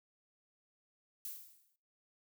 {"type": "noise with exponential decay", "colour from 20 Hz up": "violet", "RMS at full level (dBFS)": -41, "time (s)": [1.25, 1.76], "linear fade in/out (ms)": 1, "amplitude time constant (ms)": 110, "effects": ["noise-tail reverb RT60 0.4 s tail -19 dB re dry"]}